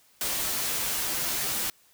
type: noise with comb filter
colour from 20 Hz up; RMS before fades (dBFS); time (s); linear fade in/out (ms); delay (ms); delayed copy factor
white; -29; 0.21-1.7; 2; 11; -0.6
effects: white hiss -61 dBFS RMS until 1.93 s